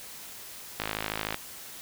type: click train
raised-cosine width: 0.3 ms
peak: -13 dBFS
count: 30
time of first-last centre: 0.8-1.344 s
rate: 53.3 Hz
effects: white hiss -44 dBFS RMS until 1.81 s